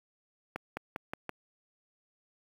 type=accelerating click train; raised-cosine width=0.5 ms; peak=-20 dBFS; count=5; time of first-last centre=0.56-1.293 s; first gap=210 ms; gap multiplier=0.91; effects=high-pass 100 Hz 12 dB/octave + 8-bit